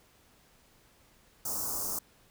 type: band-stop noise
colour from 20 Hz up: white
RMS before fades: -34 dBFS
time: 1.45-1.99 s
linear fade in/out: 5 ms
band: 1300 to 5200 Hz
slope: 48 dB/octave
effects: pink hiss -63 dBFS RMS until 2.3 s